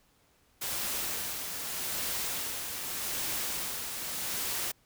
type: noise with tremolo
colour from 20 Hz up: white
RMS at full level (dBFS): -33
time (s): 0.61-4.72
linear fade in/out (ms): 10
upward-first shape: sine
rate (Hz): 0.83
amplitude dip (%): 40
effects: pink hiss -67 dBFS RMS until 4.85 s